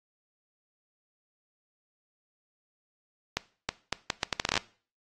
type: accelerating click train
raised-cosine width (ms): 0.2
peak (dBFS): -9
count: 14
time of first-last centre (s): 3.37-4.576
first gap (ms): 320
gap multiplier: 0.74
effects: noise-tail reverb RT60 0.4 s tail -20 dB re dry + AAC 32 kbps